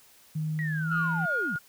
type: tone with pitch glide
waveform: sine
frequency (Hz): 155.6 to 164.66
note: D#3 to E3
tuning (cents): 0 to -2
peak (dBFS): -27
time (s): 0.35-1.26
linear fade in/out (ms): 10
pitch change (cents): +98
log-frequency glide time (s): 0.79-0.95
type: linear sweep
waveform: sine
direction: down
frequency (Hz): 1950 to 130.81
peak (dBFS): -32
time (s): 0.59-1.56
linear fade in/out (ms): 0
type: tone with tremolo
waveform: sine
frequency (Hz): 1428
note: F6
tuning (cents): +38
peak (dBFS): -24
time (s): 0.9-1.59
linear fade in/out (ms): 20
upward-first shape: triangle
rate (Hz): 2.8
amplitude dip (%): 45
effects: tanh soft clip ceiling -17 dBFS + white hiss -57 dBFS RMS until 1.68 s